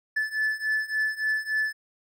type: beating tone pair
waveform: triangle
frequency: 1738 / 1741.5 Hz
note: A6 / A6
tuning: -22 / -18 cents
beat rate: 3.5 Hz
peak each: -27 / -25 dBFS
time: 0.16-1.73 s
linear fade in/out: 10 ms
effects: none